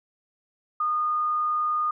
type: tone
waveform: sine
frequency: 1225 Hz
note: D#6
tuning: 27 cents flat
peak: -22 dBFS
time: 0.8-1.91 s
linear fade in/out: 5 ms
effects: none